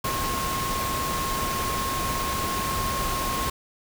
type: tone in noise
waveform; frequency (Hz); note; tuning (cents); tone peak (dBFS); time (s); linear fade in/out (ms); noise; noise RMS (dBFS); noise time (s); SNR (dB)
sine; 1076; C6; +48; -28; 0.04-3.5; 5; pink; -29; 0.04-3.5; -2
effects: none